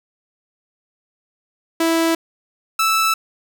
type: tone pair in turn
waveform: sawtooth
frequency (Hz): 329 / 1316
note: E4 / E6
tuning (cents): -3 / -3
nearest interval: 2 octaves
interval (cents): 2400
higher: second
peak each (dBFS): -11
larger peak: neither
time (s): 1.8-2.15 / 2.79-3.14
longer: neither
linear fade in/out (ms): 5
effects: none